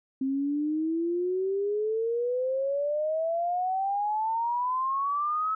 sine exponential sweep, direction up, 263.4 to 1300 Hz, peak -25 dBFS, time 0.21-5.55 s, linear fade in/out 5 ms, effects none

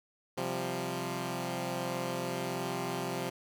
10% pulse chord, C suspended fourth, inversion none, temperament equal, 130.81 / 174.61 / 196 Hz, C3 / F3 / G3, 0 / 0 / 0 cents, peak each -29 / -28 / -33 dBFS, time 0.37-3.3 s, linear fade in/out 10 ms, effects none

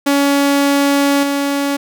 sawtooth tone with level steps, 281.6 Hz, C#4, 27 cents sharp, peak -7 / -11 dBFS, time 0.06-1.77 s, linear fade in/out 10 ms, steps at 1.23 s, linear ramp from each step 2 ms, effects none

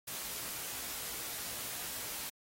white noise with comb filter, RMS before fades -41 dBFS, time 0.07-2.3 s, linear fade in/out 10 ms, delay 17 ms, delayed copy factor +0.5, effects AAC 48 kbps

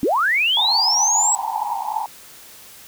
sine linear sweep, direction up, 231.7 to 7880 Hz, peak -15 dBFS, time 0.03-1.35 s, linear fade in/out 0 ms
pink band-pass noise, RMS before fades -24 dBFS, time 0.57-2.06 s, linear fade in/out 2 ms, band 800 to 940 Hz, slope 96 dB/octave
effects white hiss -43 dBFS RMS until 2.87 s

